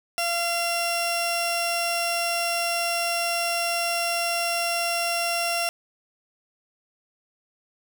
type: tone pair together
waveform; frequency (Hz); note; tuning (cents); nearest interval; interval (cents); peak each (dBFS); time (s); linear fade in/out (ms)
sawtooth; 685.5 / 2742; F5 / F7; -32 / -32; 2 octaves; 2400; -22; 0.18-5.69; 0
effects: none